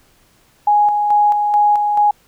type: tone with tremolo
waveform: sine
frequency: 830.6 Hz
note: G#5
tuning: in tune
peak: -9 dBFS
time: 0.67-2.11 s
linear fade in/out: 5 ms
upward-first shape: square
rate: 2.3 Hz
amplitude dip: 40%
effects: pink hiss -54 dBFS RMS until 2.27 s